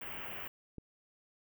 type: band-stop noise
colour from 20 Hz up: white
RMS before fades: -43 dBFS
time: 0.01-0.48 s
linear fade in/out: 5 ms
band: 3100 to 16000 Hz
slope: 96 dB/octave
type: click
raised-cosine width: 3 ms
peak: -32 dBFS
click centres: 0.783 s
effects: none